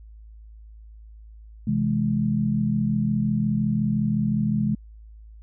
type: chord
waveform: sine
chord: C augmented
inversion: none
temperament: equal with one note detuned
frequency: 130.81 / 164.81 / 210.4 Hz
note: C3 / E3 / G#3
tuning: 0 / 0 / +23 cents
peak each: -26 / -27 / -22 dBFS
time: 1.67-4.75 s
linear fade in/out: 5 ms
effects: added 54 Hz sine -42 dBFS peak until 5.42 s